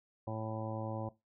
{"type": "harmonic tone", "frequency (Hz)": 110.2, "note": "A2", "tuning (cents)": 3, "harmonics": [1, 2, 3, 4, 5, 6, 7, 8, 9], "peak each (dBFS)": [-40, -45, -45, -53, -42, -50, -46, -51, -50], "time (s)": [0.27, 1.09], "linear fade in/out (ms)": 5, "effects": ["noise-tail reverb RT60 0.2 s tail -17 dB re dry"]}